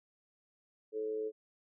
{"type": "tone with amplitude modulation", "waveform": "sine", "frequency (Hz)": 433.7, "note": "A4", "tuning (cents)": -25, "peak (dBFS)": -31, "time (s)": [0.92, 1.32], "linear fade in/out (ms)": 50, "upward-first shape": "sine", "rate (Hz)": 111, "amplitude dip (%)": 60, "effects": []}